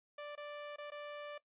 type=tone with dropouts; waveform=sawtooth; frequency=587.3 Hz; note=D5; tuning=in tune; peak=-40 dBFS; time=0.18-1.38 s; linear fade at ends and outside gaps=5 ms; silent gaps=0.354-0.376 / 0.761-0.783 / 0.904-0.918 s; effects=noise-tail reverb RT60 0.1 s tail -18 dB re dry + resampled to 8000 Hz